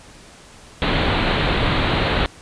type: low-pass noise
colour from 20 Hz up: pink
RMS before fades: -19 dBFS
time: 0.82-2.26 s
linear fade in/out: 0 ms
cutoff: 4200 Hz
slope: 96 dB/octave
effects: pink hiss -44 dBFS RMS until 2.41 s + resampled to 22050 Hz